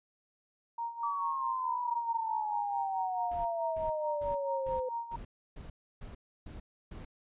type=tone with tremolo; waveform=sine; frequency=932.3 Hz; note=A#5; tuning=in tune; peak=-32 dBFS; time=0.78-5.16 s; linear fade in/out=5 ms; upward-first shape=sine; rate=4.6 Hz; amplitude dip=75%
type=exponential sweep; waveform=sine; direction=down; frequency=1159 to 505 Hz; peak=-32 dBFS; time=1.03-4.89 s; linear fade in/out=5 ms
type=noise bursts; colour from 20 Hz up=brown; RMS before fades=-45 dBFS; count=9; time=3.31-7.05 s; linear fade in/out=5 ms; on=140 ms; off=310 ms
effects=resampled to 8000 Hz